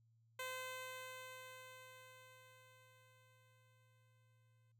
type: tone with exponential decay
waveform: 10% pulse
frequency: 514 Hz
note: C5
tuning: 31 cents flat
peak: -35 dBFS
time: 0.39-4.72 s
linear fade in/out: 5 ms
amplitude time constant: 940 ms
effects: noise-tail reverb RT60 0.1 s tail -26 dB re dry + added 114 Hz sine -70 dBFS peak until 4.79 s